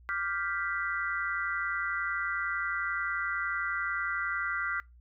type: chord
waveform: sine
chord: G dominant seventh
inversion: second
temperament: equal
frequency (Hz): 1174.7 / 1396.9 / 1568 / 1975.5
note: D6 / F6 / G6 / B6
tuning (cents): 0 / 0 / 0 / 0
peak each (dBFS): -38 / -33 / -36 / -36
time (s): 0.09-4.8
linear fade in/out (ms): 0
effects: noise-tail reverb RT60 0.2 s tail -23 dB re dry + added 60 Hz sine -53 dBFS peak until 5 s